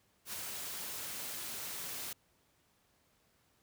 white noise with ADSR envelope, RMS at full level -40 dBFS, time 0.25-2.13 s, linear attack 81 ms, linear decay 11 ms, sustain -2 dB, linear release 4 ms, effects pink hiss -72 dBFS RMS until 3.62 s + high-pass 60 Hz 12 dB/octave

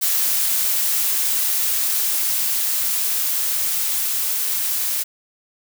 blue noise with level ramp, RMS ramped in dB -19 to -22 dBFS, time 0.01-5.04 s, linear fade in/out 20 ms, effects none

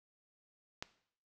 click, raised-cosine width 0.2 ms, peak -21 dBFS, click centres 0.825 s, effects noise-tail reverb RT60 0.6 s tail -17 dB re dry

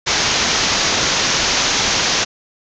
white low-pass noise, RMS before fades -17 dBFS, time 0.06-2.25 s, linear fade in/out 20 ms, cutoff 6700 Hz, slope 96 dB/octave, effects none

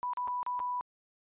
sine tone with dropouts, 987.8 Hz, B5, in tune, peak -31 dBFS, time 0.03-0.81 s, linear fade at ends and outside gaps 0 ms, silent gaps 0.134-0.172 / 0.275-0.281 / 0.43-0.464 / 0.593-0.601 s, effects resampled to 8000 Hz

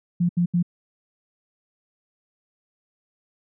sine tone bursts, 174.4 Hz, F3, 2 cents flat, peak -17 dBFS, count 3, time 0.2-0.628 s, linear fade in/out 10 ms, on 92 ms, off 76 ms, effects none

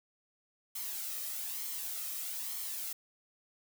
blue noise with flanger, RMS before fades -39 dBFS, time 0.75-2.93 s, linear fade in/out 5 ms, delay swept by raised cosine 0.93 to 1.61 ms, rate 1.1 Hz, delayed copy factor +0.5, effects none

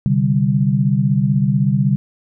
sine chord, C suspended second, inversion none, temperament equal, 130.81 / 146.83 / 196 Hz, C3 / D3 / G3, 0 / 0 / 0 cents, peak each -17 dBFS, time 0.06-1.96 s, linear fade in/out 0 ms, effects none

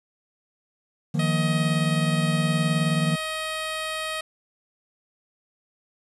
triangle chord, Eb suspended second, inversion none, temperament equal, 155.56 / 174.61 / 233.1 Hz, Eb3 / F3 / Bb3, 0 / 0 / 0 cents, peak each -21 / -24 / -27 dBFS, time 1.14-3.16 s, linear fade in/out 10 ms
10% pulse tone, 630 Hz, D#5, 21 cents sharp, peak -19 dBFS, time 1.19-4.21 s, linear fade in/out 5 ms
effects resampled to 24000 Hz + 8-bit

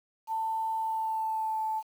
sine tone with pitch glide, 890 to 875.7 Hz, A5 to A5, +20 to -8 cents, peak -28 dBFS, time 0.27-1.83 s, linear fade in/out 50 ms, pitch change -28 cents, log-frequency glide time 0.76-1.66 s, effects 9-bit

